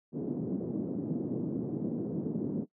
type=band-pass noise; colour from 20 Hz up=white; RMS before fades=-34 dBFS; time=0.12-2.66 s; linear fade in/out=50 ms; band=150 to 340 Hz; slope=24 dB/octave; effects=noise-tail reverb RT60 0.1 s tail -20 dB re dry